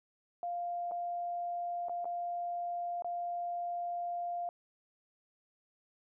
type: tone with dropouts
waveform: sine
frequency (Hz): 698.5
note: F5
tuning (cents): 0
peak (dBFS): -34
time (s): 0.43-4.49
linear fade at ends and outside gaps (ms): 1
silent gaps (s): 0.912-0.918 / 1.885-1.895 / 2.045-2.054 / 3.022-3.045
effects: none